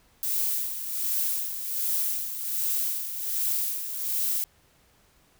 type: noise with tremolo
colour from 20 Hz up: violet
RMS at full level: -26 dBFS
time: 0.23-4.44 s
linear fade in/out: 0 ms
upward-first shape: sine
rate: 1.3 Hz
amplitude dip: 60%
effects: pink hiss -62 dBFS RMS until 5.39 s